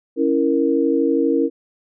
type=chord; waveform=sine; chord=A# diminished; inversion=first; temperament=equal; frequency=277.2 / 329.6 / 466.2 Hz; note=C#4 / E4 / A#4; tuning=0 / 0 / 0 cents; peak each=-19 dBFS; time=0.16-1.5 s; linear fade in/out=50 ms; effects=none